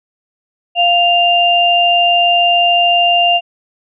sine tone pair together, 699 / 2794 Hz, F5 / F7, +1 / 0 cents, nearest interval 2 octaves, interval 2399 cents, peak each -11 dBFS, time 0.75-3.41 s, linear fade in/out 50 ms, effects none

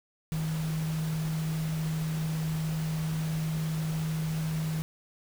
sine tone in noise, 158.3 Hz, D#3, 30 cents sharp, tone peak -28 dBFS, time 0.32-4.82 s, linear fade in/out 0 ms, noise pink, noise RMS -42 dBFS, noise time 0.32-4.82 s, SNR +11 dB, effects none

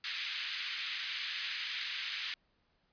white band-pass noise, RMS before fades -39 dBFS, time 0.04-2.34 s, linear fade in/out 2 ms, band 1700 to 4200 Hz, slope 24 dB/octave, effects pink hiss -75 dBFS RMS until 2.92 s + resampled to 11025 Hz

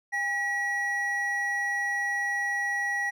triangle tone pair together, 808 / 1921.8 Hz, G#5 / B6, -48 / -48 cents, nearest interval octave + minor third, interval 1500 cents, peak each -32 / -25 dBFS, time 0.12-3.11 s, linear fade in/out 20 ms, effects none

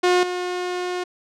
sawtooth tone with level steps, 359.7 Hz, F#4, 49 cents flat, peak -11 / -20 dBFS, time 0.03-1.04 s, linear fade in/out 10 ms, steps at 0.23 s, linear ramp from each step 2 ms, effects low-pass 6000 Hz 12 dB/octave

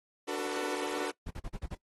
sawtooth chord, B minor seventh, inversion first, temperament equal with one note detuned, 293.7 / 370 / 447.7 / 493.9 Hz, D4 / F#4 / A4 / B4, 0 / 0 / +30 / 0 cents, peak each -35 / -34 / -34 / -37 dBFS, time 0.27-1.12 s, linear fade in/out 20 ms
brown noise bursts, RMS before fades -38 dBFS, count 6, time 1.26-1.753 s, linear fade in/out 10 ms, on 48 ms, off 41 ms
effects noise-tail reverb RT60 0.1 s tail -22 dB re dry + AAC 32 kbps

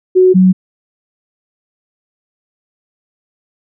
sine tone pair in turn, 370 / 185.86 Hz, F#4 / F#3, 0 / +8 cents, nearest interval octave, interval 1192 cents, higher first, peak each -4 dBFS, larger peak neither, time 0.15-0.34 / 0.34-0.53 s, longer neither, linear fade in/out 20 ms, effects none

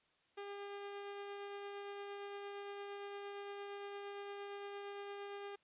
sawtooth tone with tremolo, 403 Hz, G4, 48 cents sharp, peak -40 dBFS, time 0.37-5.56 s, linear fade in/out 10 ms, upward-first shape triangle, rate 8.7 Hz, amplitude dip 25%, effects white hiss -75 dBFS RMS until 5.63 s + resampled to 8000 Hz

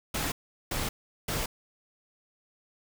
pink noise bursts, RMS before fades -31 dBFS, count 3, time 0.14-1.46 s, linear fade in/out 5 ms, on 180 ms, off 390 ms, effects none

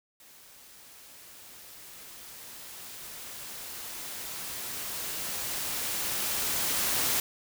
white noise with level ramp, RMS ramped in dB -54 to -27 dBFS, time 0.2-7.2 s, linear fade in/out 2 ms, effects none

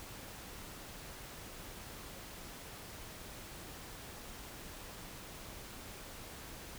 silence, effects pink hiss -49 dBFS RMS until 6.78 s

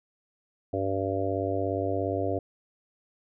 harmonic tone, 97.1 Hz, G2, 16 cents flat, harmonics 1 / 3 / 4 / 5 / 6 / 7, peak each -33 / -33 / -33 / -33 / -33 / -33 dBFS, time 0.73-2.39 s, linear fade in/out 5 ms, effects none

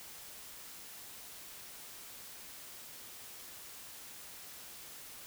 silence, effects white hiss -50 dBFS RMS until 5.26 s

